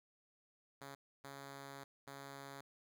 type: tone bursts at uneven times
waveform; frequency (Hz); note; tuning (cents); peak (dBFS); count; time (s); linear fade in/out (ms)
5% pulse; 138.5; C#3; -1; -38; 3; 0.81-0.95 / 1.24-1.84 / 2.07-2.61; 5
effects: none